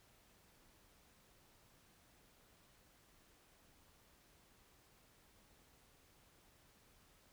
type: silence
effects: pink hiss -69 dBFS RMS until 7.32 s